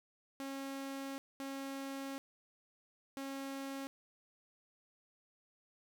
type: tone bursts at uneven times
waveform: sawtooth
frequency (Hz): 272.7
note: C#4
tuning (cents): -28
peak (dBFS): -37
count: 3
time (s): 0.4-1.18 / 1.4-2.18 / 3.17-3.87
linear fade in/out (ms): 0
effects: 11-bit